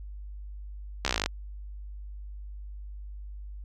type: slowing click train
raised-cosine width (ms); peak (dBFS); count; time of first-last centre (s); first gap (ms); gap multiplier
0.2; -8; 13; 1.05-1.26; 14; 1.04
effects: added 50 Hz sine -38 dBFS peak until 3.64 s